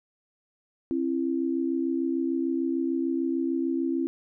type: tone pair together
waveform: sine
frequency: 268 / 334.7 Hz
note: C4 / E4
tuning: +42 / +26 cents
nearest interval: major third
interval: 384 cents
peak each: -27 / -27 dBFS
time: 0.91-4.07 s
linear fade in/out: 0 ms
effects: none